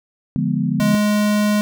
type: chord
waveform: sine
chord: D diminished seventh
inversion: none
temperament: equal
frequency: 146.83 / 174.61 / 207.7 / 246.9 Hz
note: D3 / F3 / Ab3 / Cb4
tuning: 0 / 0 / 0 / 0 cents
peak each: -22 dBFS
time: 0.36-0.95 s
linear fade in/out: 0 ms
type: tone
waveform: square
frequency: 208.9 Hz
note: G#3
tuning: 10 cents sharp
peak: -15 dBFS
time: 0.8-1.61 s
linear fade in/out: 0 ms
effects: none